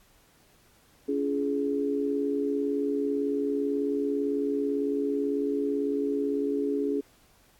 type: tone cluster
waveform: sine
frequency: 281.7 / 341.6 / 419.7 Hz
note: C#4 / F4 / G#4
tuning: +28 / -38 / +18 cents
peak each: -28 / -36 / -28 dBFS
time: 1.08-7.01 s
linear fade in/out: 10 ms
effects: pink hiss -61 dBFS RMS until 7.59 s + AAC 64 kbps